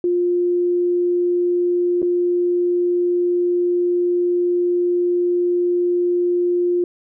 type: tone with dropouts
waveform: sine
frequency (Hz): 352.6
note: F4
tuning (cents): +17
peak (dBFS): -15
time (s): 0.04-6.84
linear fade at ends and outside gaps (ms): 2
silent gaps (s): 2.019-2.027
effects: none